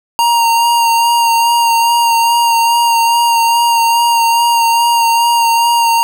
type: tone with vibrato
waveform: square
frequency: 932.3 Hz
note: A#5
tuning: in tune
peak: -9 dBFS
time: 0.19-6.03 s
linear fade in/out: 0 ms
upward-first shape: sine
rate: 2.4 Hz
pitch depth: 20 cents each way
effects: 7-bit